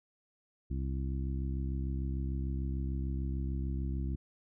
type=harmonic tone; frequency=66.7 Hz; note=C2; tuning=34 cents sharp; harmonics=1 / 2 / 3 / 4 / 5; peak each=-33 / -39 / -43 / -45 / -47 dBFS; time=0.7-4.16 s; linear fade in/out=10 ms; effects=none